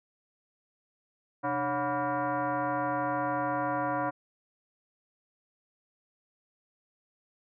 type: tone with frequency modulation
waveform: sine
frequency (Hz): 129.2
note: C3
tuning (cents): -21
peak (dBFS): -27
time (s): 1.43-4.11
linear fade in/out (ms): 20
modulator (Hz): 427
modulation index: 2.8
effects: none